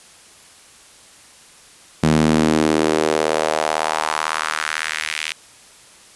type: tone with high-pass filter sweep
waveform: sawtooth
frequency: 78 Hz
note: D#2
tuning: 5 cents sharp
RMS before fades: -19 dBFS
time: 2.03-5.32 s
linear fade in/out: 0 ms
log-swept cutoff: 180 to 2500 Hz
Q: 2.1
effects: white hiss -46 dBFS RMS until 6.15 s + resampled to 24000 Hz